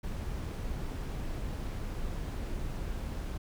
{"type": "noise", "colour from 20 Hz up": "brown", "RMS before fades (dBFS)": -36, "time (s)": [0.03, 3.38], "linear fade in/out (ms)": 10, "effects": []}